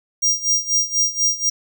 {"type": "tone with tremolo", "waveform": "square", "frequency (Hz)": 5700, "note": "F8", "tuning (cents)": 34, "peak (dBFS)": -14, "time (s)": [0.22, 1.5], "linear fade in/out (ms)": 10, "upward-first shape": "sine", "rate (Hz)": 4.1, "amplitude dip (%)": 85, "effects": ["9-bit"]}